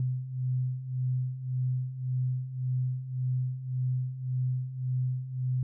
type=beating tone pair; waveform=sine; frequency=126.4 / 128.2 Hz; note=B2 / C3; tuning=+41 / -35 cents; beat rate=1.8 Hz; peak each=-34 / -29 dBFS; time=0-5.63 s; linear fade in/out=2 ms; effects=none